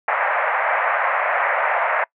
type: band-pass noise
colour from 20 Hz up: pink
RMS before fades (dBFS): -20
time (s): 0.08-2.04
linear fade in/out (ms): 2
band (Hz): 580 to 2200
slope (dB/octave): 48
effects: noise-tail reverb RT60 0.1 s tail -24 dB re dry